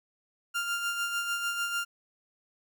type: tone with tremolo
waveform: 30% pulse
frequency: 1396.9 Hz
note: F6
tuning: in tune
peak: -25 dBFS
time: 0.54-1.85 s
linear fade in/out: 20 ms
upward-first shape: sine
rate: 6.7 Hz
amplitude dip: 45%
effects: none